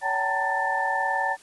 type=tone cluster; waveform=sine; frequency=564 / 765 / 886 / 925 / 1772 Hz; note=C#5 / G5 / A5 / A#5 / A6; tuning=+30 / -42 / +12 / -14 / +12 cents; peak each=-33 / -28 / -29 / -30 / -27 dBFS; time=0.01-1.37 s; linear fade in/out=50 ms; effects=white hiss -52 dBFS RMS until 1.42 s + resampled to 24000 Hz